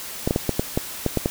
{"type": "clicks", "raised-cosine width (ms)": 2, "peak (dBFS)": -6, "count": 9, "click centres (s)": [0.275, 0.309, 0.361, 0.493, 0.595, 0.775, 1.063, 1.173, 1.259], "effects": ["white hiss -34 dBFS RMS until 1.3 s"]}